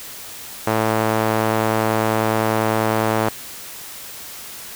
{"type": "tone with band-pass filter", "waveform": "sawtooth", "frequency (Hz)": 110, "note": "A2", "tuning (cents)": 0, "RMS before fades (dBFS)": -19, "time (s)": [0.67, 3.29], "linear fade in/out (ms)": 0, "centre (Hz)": 820, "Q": 0.81, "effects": ["white hiss -35 dBFS RMS until 4.75 s"]}